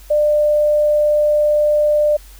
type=tone; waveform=sine; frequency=597 Hz; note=D5; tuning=28 cents sharp; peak=-11 dBFS; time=0.1-2.17 s; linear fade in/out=10 ms; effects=added 47 Hz sine -38 dBFS peak until 2.39 s + white hiss -46 dBFS RMS until 2.39 s